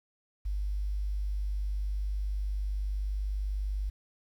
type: tone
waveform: sine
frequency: 49.95 Hz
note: G1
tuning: 33 cents sharp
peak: -29 dBFS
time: 0.45-3.9 s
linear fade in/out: 10 ms
effects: 10-bit